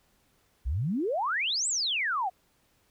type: exponential two-way sweep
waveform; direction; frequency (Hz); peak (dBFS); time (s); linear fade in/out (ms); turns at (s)
sine; up then down; 55.1 to 8190 to 694; -26; 0.65-2.3; 20; 1.68
effects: pink hiss -68 dBFS RMS until 2.9 s